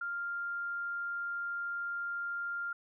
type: tone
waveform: sine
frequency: 1396.9 Hz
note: F6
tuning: in tune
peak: -34 dBFS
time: 0.01-2.73 s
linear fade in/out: 5 ms
effects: none